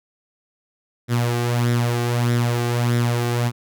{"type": "tone with flanger", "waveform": "sawtooth", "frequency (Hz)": 119.8, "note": "A#2", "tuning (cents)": 48, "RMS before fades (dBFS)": -20, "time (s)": [1.08, 3.52], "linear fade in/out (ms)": 50, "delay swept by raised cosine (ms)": [0.54, 2.64], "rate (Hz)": 1.6, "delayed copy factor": 0.55, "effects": []}